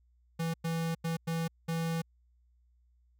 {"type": "tone bursts at uneven times", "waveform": "square", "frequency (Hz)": 164.81, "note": "E3", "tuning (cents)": 0, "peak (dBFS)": -31, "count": 5, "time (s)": [[0.39, 0.54], [0.64, 0.95], [1.04, 1.17], [1.27, 1.48], [1.68, 2.02]], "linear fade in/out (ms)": 10, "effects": ["added 60 Hz sine -64 dBFS peak until 3.19 s"]}